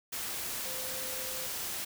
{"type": "tone in noise", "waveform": "sine", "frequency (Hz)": 518, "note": "C5", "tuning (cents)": -17, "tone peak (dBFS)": -45, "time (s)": [0.65, 1.47], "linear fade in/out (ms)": 10, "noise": "white", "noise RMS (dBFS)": -37, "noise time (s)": [0.12, 1.85], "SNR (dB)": -11, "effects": []}